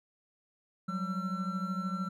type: tone cluster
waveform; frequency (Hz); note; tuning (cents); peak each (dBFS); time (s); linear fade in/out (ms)
triangle; 181.7 / 194.9 / 1349; F#3 / G3 / E6; -31 / -10 / +40; -33 / -35 / -36; 0.88-2.09; 10
effects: none